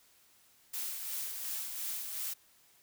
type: noise with tremolo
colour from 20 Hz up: blue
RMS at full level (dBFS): -37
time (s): 0.73-2.34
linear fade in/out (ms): 10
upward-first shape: sine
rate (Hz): 2.8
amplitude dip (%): 40
effects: white hiss -65 dBFS RMS until 2.82 s